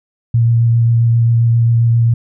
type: tone with vibrato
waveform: sine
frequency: 116.54 Hz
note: A#2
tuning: in tune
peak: -8 dBFS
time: 0.34-2.14 s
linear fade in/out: 5 ms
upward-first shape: sine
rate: 7.5 Hz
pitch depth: 13 cents each way
effects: none